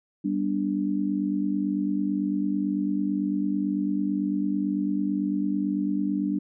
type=chord; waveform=sine; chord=G major; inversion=none; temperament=just; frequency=196 / 245 / 294 Hz; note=G3 / B3 / D4; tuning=0 / -14 / +2 cents; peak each=-27 / -32 / -26 dBFS; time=0.24-6.39 s; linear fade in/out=10 ms; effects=none